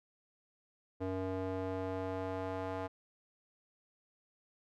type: tone with band-pass filter sweep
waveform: square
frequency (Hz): 94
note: F#2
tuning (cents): +28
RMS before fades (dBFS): -38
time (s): 1-2.88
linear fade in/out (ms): 20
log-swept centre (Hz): 440 to 740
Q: 1.3
effects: none